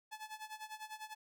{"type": "tone with tremolo", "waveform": "sawtooth", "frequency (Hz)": 863, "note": "A5", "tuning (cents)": -34, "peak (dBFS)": -39, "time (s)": [0.11, 1.15], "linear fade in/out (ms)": 20, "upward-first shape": "sine", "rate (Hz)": 10, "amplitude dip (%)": 85, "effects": []}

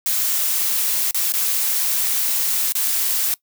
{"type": "noise with dropouts", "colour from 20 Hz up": "blue", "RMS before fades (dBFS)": -20, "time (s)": [0.06, 3.34], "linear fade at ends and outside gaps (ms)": 1, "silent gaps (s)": [[1.11, 1.145], [1.322, 1.337], [2.722, 2.752]], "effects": ["noise-tail reverb RT60 0.1 s tail -21 dB re dry"]}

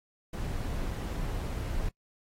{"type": "noise", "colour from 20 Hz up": "brown", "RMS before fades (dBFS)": -33, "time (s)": [0.33, 1.89], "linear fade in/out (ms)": 5, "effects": ["noise-tail reverb RT60 0.1 s tail -24 dB re dry", "AAC 48 kbps"]}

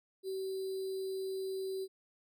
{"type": "tone with sample-and-hold", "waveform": "sine", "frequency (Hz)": 381.8, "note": "G4", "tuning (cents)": -46, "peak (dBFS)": -35, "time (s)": [0.23, 1.88], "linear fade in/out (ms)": 50, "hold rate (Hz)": 4410, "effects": []}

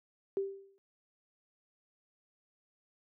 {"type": "tone with exponential decay", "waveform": "sine", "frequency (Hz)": 392, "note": "G4", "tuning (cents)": 0, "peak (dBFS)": -27, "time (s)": [0.37, 0.78], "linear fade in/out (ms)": 0, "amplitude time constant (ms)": 87, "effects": ["high-pass 200 Hz 12 dB/octave"]}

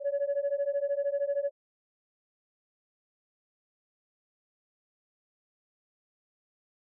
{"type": "beating tone pair", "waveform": "sine", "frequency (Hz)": [559, 572], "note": ["C#5", "D5"], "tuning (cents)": [14, -46], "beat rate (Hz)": 13, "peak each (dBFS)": -29, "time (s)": [0, 1.51], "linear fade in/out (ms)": 50, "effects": ["tanh soft clip ceiling -22 dBFS"]}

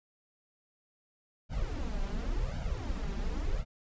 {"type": "noise with flanger", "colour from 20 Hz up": "brown", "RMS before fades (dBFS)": -33, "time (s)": [1.49, 3.65], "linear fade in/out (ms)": 50, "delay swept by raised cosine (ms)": [1.3, 5.1], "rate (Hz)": 0.91, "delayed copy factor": 1, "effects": ["resampled to 16000 Hz"]}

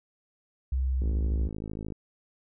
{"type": "tone with vibrato", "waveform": "sine", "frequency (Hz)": 65, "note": "C2", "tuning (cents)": -11, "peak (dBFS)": -24, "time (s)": [0.72, 1.48], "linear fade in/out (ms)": 5, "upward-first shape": "sine", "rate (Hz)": 2.4, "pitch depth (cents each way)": 10}
{"type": "click train", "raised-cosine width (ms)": 3, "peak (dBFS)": -24, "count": 49, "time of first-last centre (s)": [1.02, 1.922], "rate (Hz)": 53.2}
{"effects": []}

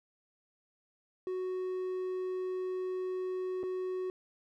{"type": "tone with dropouts", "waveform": "triangle", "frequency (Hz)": 370, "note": "F#4", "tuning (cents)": 0, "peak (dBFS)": -31, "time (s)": [1.27, 4.1], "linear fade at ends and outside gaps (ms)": 1, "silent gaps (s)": [3.631, 3.636], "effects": []}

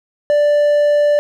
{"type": "tone", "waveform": "triangle", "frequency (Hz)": 587.3, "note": "D5", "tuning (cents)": 0, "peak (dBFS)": -8, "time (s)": [0.3, 1.19], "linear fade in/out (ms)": 0, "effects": []}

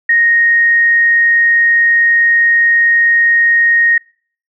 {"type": "tone", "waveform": "sine", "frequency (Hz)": 1864.7, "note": "A#6", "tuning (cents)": 0, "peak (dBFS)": -7, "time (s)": [0.09, 3.98], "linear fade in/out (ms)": 5, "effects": ["noise-tail reverb RT60 0.5 s tail -26 dB re dry"]}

